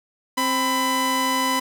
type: tone pair together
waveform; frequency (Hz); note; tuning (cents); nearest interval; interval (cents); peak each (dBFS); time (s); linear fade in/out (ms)
sawtooth; 263.2 / 1000; C4 / B5; +10 / +21; octave + major seventh; 2311; -21 / -17; 0.37-1.6; 10
effects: none